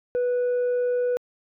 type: tone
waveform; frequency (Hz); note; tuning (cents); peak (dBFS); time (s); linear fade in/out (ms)
sine; 492; B4; -7; -18; 0.15-1.17; 0
effects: tanh soft clip ceiling -20 dBFS